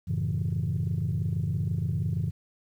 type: chord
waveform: sine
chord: F# minor seventh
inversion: none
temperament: equal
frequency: 92.5 / 110 / 138.59 / 164.81 Hz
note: F#2 / A2 / C#3 / E3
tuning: 0 / 0 / 0 / 0 cents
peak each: -30 dBFS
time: 0.07-2.31 s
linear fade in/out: 20 ms
effects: tanh soft clip ceiling -20 dBFS + 10-bit